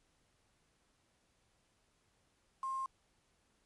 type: tone with quantisation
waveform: sine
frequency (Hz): 1063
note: C6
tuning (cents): +27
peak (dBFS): -36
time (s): 2.63-2.86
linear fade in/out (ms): 2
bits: 9
effects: pink hiss -75 dBFS RMS until 3.65 s + resampled to 24000 Hz